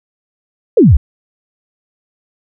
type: exponential sweep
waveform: sine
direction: down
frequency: 530 to 55.8 Hz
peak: -3 dBFS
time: 0.77-0.97 s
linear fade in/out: 5 ms
effects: none